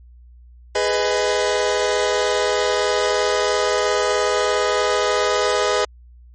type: chord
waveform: sawtooth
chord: G# minor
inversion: none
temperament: just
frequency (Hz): 415.3 / 498.4 / 623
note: G#4 / B4 / D#5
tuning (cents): 0 / +16 / +2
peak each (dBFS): -17 / -17 / -18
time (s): 0.75-5.85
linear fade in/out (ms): 5
effects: added 60 Hz sine -42 dBFS peak until 6.34 s + MP3 32 kbps